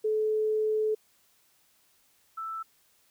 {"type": "tone pair in turn", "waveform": "sine", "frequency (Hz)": [431.9, 1322.2], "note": ["A4", "E6"], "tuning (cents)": [-32, 5], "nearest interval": "octave + perfect fifth", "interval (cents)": 1937, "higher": "second", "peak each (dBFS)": [-24, -33], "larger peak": "first", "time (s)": [[0.04, 0.95], [2.37, 2.63]], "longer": "first", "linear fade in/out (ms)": 10, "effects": ["white hiss -66 dBFS RMS until 3.1 s"]}